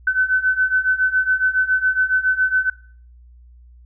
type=beating tone pair; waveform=sine; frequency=1512 / 1519.2 Hz; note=F#6 / F#6; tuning=+37 / +45 cents; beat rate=7.2 Hz; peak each=-20 / -17 dBFS; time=0.07-2.7 s; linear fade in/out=5 ms; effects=noise-tail reverb RT60 0.5 s tail -21 dB re dry + added 60 Hz sine -43 dBFS peak until 3.85 s